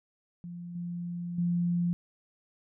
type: tone with level steps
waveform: sine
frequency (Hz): 173.8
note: F3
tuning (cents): -8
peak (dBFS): -38 / -33 / -25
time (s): 0.44-1.93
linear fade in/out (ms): 0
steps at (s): 0.75 / 1.38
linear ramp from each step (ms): 5
effects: none